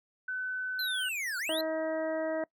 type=tone; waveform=sine; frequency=1510 Hz; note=F#6; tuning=35 cents sharp; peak=-32 dBFS; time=0.28-1.09 s; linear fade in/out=5 ms
type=linear two-way sweep; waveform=square; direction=down then up; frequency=4186 to 1400 to 4186 Hz; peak=-33 dBFS; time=0.79-1.61 s; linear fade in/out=2 ms; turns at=1.38 s
type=harmonic tone; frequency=318 Hz; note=D#4; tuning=38 cents sharp; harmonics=1 / 2 / 3 / 4 / 5 / 6; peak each=-36 / -31 / -44 / -47 / -45 / -45 dBFS; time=1.49-2.44 s; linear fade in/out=2 ms
effects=noise-tail reverb RT60 0.1 s tail -23 dB re dry